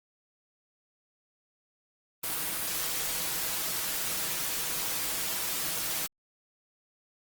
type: noise with comb filter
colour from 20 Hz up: white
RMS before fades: -32 dBFS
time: 2.23-6.07 s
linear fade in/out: 10 ms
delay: 6.2 ms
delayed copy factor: +0.5
effects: Opus 32 kbps